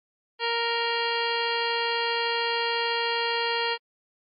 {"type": "harmonic tone", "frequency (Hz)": 466.2, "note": "A#4", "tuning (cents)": 0, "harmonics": [1, 2, 3, 4, 5, 6, 7, 9, 10], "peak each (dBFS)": [-30, -29, -35, -32, -36, -32, -34, -35, -39], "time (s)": [0.39, 3.78], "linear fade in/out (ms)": 50, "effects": ["MP3 32 kbps"]}